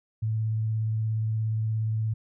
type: tone with vibrato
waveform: sine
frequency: 110 Hz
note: A2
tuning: in tune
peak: -24 dBFS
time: 0.22-2.14 s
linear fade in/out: 10 ms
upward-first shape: sine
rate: 17 Hz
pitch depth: 15 cents each way
effects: none